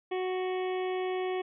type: harmonic tone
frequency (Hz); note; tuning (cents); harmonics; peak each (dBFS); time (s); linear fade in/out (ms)
370; F#4; 0; 1 / 2 / 3 / 5 / 6 / 7 / 8 / 9; -30 / -37 / -44 / -46 / -45 / -51 / -51 / -51; 0.11-1.42; 10
effects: none